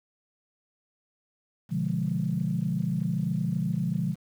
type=chord; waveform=sine; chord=B diminished seventh; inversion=none; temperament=equal; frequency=123.47 / 146.83 / 174.61 / 207.7 Hz; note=B2 / D3 / F3 / Ab3; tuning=0 / 0 / 0 / 0 cents; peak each=-33 / -30 / -28 / -32 dBFS; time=1.69-4.16 s; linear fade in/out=50 ms; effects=tanh soft clip ceiling -15 dBFS + 9-bit